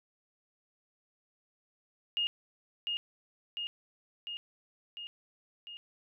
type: tone with echo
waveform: sine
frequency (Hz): 2846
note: F7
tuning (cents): +32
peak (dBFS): -28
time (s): 2.17-2.27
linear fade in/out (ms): 0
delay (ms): 700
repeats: 5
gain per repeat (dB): -3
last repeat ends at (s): 5.77
effects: none